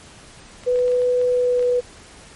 clicks, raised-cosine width 0.3 ms, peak -24 dBFS, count 9, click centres 0.636 / 0.759 / 0.79 / 0.88 / 0.918 / 1.019 / 1.215 / 1.594 / 1.627 s
sine tone with pitch glide, 495.8 to 492.1 Hz, B4 to B4, +7 to -6 cents, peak -15 dBFS, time 0.66-1.81 s, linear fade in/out 20 ms, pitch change -13 cents, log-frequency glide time 1.3-1.65 s
effects pink hiss -44 dBFS RMS until 2.35 s + MP3 48 kbps

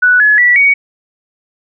sine tone with pitch steps, 1480 / 1700.1 / 1952.9 / 2243 Hz, F#6 / G#6 / B6 / C#7, 0 / +40 / -20 / +20 cents, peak -5 dBFS, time 0.02-0.74 s, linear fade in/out 10 ms, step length 180 ms, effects none

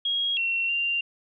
sine tone with pitch steps, 3284 / 2724 / 2779 Hz, G#7 / F7 / F7, -20 / -44 / -9 cents, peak -23 dBFS, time 0.05-1.01 s, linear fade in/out 5 ms, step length 320 ms, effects none

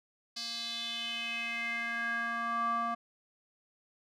square tone with band-pass filter sweep, 233.1 Hz, A#3, in tune, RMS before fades -35 dBFS, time 0.36-2.95 s, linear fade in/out 10 ms, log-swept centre 4700 to 990 Hz, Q 5, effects none

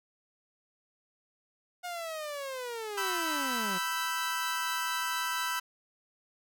sawtooth linear sweep, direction down, 721 to 174.61 Hz, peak -32 dBFS, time 1.83-3.79 s, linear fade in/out 20 ms
sawtooth chord, E minor, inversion second, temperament equal with one note detuned, 987.8 / 1318.5 / 1554.5 Hz, B5 / E6 / G6, 0 / 0 / -15 cents, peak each -31 / -31 / -32 dBFS, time 2.97-5.6 s, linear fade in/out 10 ms
effects none

